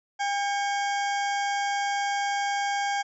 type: harmonic tone with a mistuned harmonic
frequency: 804 Hz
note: G5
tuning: 44 cents sharp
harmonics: 1 / 2 / 3 / 4 / 6 / 7 / 8 / 9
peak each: -26 / -32 / -36 / -38 / -42 / -43 / -44 / -45 dBFS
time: 0.19-3.03 s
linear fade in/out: 20 ms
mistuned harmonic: 3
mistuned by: -140 cents
effects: none